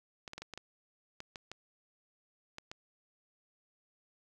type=clicks; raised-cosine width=0.2 ms; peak=-26 dBFS; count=11; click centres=0.278 / 0.334 / 0.38 / 0.42 / 0.537 / 0.576 / 1.204 / 1.358 / 1.516 / 2.584 / 2.715 s; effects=11-bit